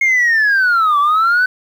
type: linear two-way sweep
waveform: sine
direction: down then up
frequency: 2161 to 1137 to 1524 Hz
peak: -8 dBFS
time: 0.01-1.46 s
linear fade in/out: 5 ms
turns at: 0.99 s
effects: tanh soft clip ceiling -8 dBFS + 7-bit

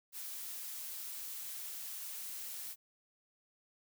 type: noise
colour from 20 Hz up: blue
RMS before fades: -44 dBFS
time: 0.12-2.76 s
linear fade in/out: 50 ms
effects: none

